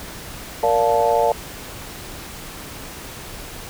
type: chord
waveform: sine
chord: Bb major seventh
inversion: none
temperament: just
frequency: 466.2 / 582.7 / 699.2 / 874.1 Hz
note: Bb4 / D5 / F5 / A5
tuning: 0 / -14 / +2 / -12 cents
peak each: -20 dBFS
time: 0.63-1.32 s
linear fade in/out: 2 ms
effects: pink hiss -35 dBFS RMS until 3.69 s